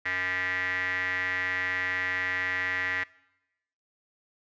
square tone with band-pass filter, 92.1 Hz, F#2, 7 cents flat, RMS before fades -30 dBFS, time 0.05-3.04 s, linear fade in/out 10 ms, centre 1900 Hz, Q 8.9, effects noise-tail reverb RT60 0.9 s tail -21 dB re dry + resampled to 16000 Hz

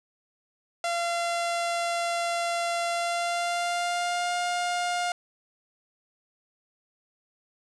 sawtooth tone with pitch glide, 686 to 707.7 Hz, F5 to F5, -31 to +23 cents, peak -22 dBFS, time 0.84-5.12 s, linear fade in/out 2 ms, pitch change +54 cents, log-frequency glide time 2.9-4.37 s, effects resampled to 22050 Hz + 8-bit

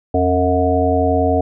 harmonic tone with a mistuned harmonic, 90.9 Hz, F#2, 30 cents flat, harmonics 1 / 3 / 5 / 7 / 8, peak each -19 / -19 / -19 / -19 / -19 dBFS, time 0.14-1.41 s, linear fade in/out 5 ms, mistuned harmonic 1, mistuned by -120 cents, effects none

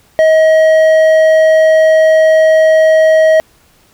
sine tone with hard clipping, 634 Hz, D#5, 32 cents sharp, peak -6 dBFS, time 0.19-3.4 s, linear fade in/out 0 ms, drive 6 dB, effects pink hiss -49 dBFS RMS until 3.93 s

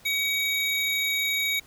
square tone pair together, 2263 / 3783 Hz, C#7 / A#7, +35 / +25 cents, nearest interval major sixth, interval 890 cents, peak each -26 / -29 dBFS, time 0.05-1.6 s, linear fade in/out 10 ms, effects pink hiss -54 dBFS RMS until 1.66 s

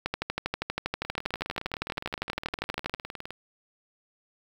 two click trains, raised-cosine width 0.3 ms, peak -12 / -20 dBFS, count 37 / 45, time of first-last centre 0.06-2.94 / 1.05-3.306 s, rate 12.5 / 19.5 Hz, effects 7-bit

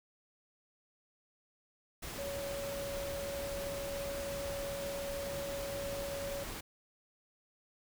sine tone in noise, 560 Hz, C#5, 18 cents sharp, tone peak -38 dBFS, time 2.18-6.44 s, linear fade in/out 10 ms, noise pink, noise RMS -43 dBFS, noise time 2.02-6.61 s, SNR +2 dB, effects none

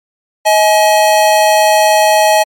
square tone pair together, 633.8 / 846 Hz, D#5 / G#5, +32 / +32 cents, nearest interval perfect fourth, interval 500 cents, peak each -10 dBFS, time 0.45-2.44 s, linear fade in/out 20 ms, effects MP3 64 kbps

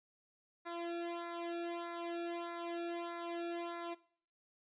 sawtooth tone with flanger, 341.8 Hz, F4, 37 cents flat, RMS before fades -42 dBFS, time 0.65-3.95 s, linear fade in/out 20 ms, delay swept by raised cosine 0.33 to 0.99 ms, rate 1.6 Hz, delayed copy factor -1, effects noise-tail reverb RT60 0.5 s tail -19 dB re dry + resampled to 8000 Hz

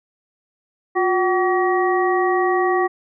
harmonic tone with a mistuned harmonic, 379.5 Hz, F#4, 44 cents sharp, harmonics 1 / 2 / 3 / 5, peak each -18 / -21 / -23 / -25 dBFS, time 0.95-2.88 s, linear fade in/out 20 ms, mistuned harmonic 1, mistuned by -95 cents, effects none

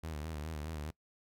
sawtooth tone with vibrato, 77.3 Hz, D#2, 11 cents flat, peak -35 dBFS, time 0.03-0.91 s, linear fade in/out 10 ms, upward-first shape sine, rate 4.8 Hz, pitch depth 88 cents each way, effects noise-tail reverb RT60 0.1 s tail -22 dB re dry

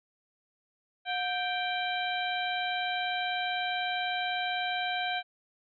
harmonic tone with a mistuned harmonic, 784 Hz, G5, in tune, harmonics 1 / 2 / 3 / 4 / 5, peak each -32 / -35 / -37 / -38 / -39 dBFS, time 1.05-5.23 s, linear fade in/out 50 ms, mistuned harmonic 1, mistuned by -140 cents, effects none

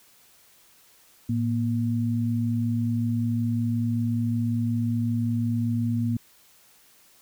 sine tone pair together, 111.46 / 236.8 Hz, A2 / A#3, +23 / +27 cents, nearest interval octave + minor second, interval 1304 cents, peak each -25 dBFS, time 1.29-6.17 s, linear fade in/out 5 ms, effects white hiss -57 dBFS RMS until 7.21 s

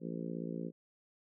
harmonic tone, 57 Hz, A#1, 38 cents flat, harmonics 3 / 4 / 5 / 6 / 7 / 8 / 9, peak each -41 / -43 / -45 / -47 / -48 / -49 / -50 dBFS, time 0-0.72 s, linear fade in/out 50 ms, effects none

